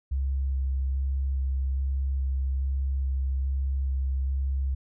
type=tone with vibrato; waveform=sine; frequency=67 Hz; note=C2; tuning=42 cents sharp; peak=-24 dBFS; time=0.11-4.75 s; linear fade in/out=10 ms; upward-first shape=square; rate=1.2 Hz; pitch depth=11 cents each way; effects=none